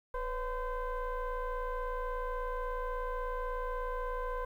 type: tone with frequency modulation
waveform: sine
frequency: 496.8 Hz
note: B4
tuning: 10 cents sharp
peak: -32 dBFS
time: 0.14-4.45 s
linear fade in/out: 5 ms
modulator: 525 Hz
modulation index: 1.4
effects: tanh soft clip ceiling -29 dBFS + 11-bit